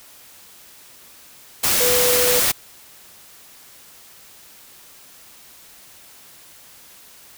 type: tone in noise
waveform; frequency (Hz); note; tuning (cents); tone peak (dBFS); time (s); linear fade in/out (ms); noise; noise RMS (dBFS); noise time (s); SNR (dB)
sine; 493.9; B4; 0; -19; 1.8-2.4; 10; white; -18; 1.63-2.52; -4
effects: white hiss -46 dBFS RMS until 7.37 s